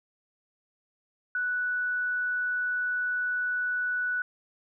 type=tone; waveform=sine; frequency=1480 Hz; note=F#6; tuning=in tune; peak=-26 dBFS; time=1.35-4.22 s; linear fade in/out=2 ms; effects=none